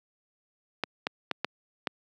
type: clicks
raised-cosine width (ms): 0.3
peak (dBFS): -11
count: 5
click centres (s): 0.837 / 1.069 / 1.313 / 1.446 / 1.872
effects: high-pass 200 Hz 12 dB/octave